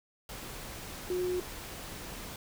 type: tone in noise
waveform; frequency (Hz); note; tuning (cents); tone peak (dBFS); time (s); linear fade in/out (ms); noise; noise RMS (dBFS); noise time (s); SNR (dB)
sine; 362; F#4; -38; -29; 1.1-1.4; 2; pink; -43; 0.29-2.36; +11
effects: none